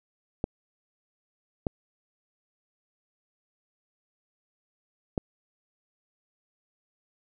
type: clicks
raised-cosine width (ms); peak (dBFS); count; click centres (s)
2; -13; 3; 0.441 / 1.668 / 5.178
effects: none